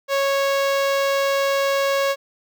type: tone with notch filter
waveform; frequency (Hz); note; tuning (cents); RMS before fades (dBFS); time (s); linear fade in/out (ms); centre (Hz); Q
sawtooth; 552; C#5; -7; -20; 0.08-2.16; 50; 10000; 1
effects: none